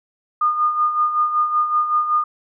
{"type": "tone with tremolo", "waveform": "sine", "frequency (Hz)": 1220, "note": "D#6", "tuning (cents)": -34, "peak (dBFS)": -13, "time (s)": [0.41, 2.24], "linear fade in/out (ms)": 5, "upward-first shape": "sine", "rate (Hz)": 5.3, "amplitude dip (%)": 60, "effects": []}